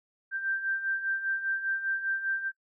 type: beating tone pair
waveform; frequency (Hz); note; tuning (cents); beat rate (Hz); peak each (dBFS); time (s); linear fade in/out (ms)
sine; 1568 / 1573; G6 / G6; 0 / +6; 5; -35 / -29; 0.31-2.52; 50
effects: noise-tail reverb RT60 0.1 s tail -20 dB re dry